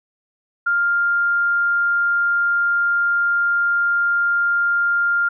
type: tone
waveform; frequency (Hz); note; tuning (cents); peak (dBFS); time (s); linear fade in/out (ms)
sine; 1400; F6; +4; -15; 0.66-5.29; 10
effects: none